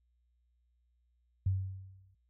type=tone with exponential decay; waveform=sine; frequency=95.2 Hz; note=F#2; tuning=50 cents sharp; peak=-25 dBFS; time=1.46-2.15 s; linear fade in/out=5 ms; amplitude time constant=150 ms; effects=added 60 Hz sine -70 dBFS peak until 2.29 s